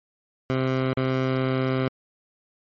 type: tone with dropouts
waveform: 15% pulse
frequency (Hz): 130.81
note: C3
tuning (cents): 0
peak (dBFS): -15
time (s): 0.5-1.88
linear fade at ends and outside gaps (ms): 0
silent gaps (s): 0.933-0.974
effects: low-pass 3000 Hz 12 dB/octave + MP3 32 kbps